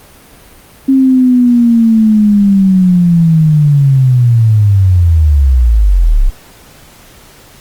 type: linear sweep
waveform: sine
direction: down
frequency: 270 to 30.46 Hz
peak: -4 dBFS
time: 0.88-6.3 s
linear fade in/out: 10 ms
effects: pink hiss -39 dBFS RMS until 7.6 s + Opus 32 kbps